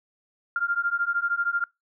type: beating tone pair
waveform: sine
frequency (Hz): 1391 / 1404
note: F6 / F6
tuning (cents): -7 / +9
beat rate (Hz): 13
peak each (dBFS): -26 / -26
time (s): 0.56-1.64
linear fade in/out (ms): 2
effects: noise-tail reverb RT60 0.2 s tail -25 dB re dry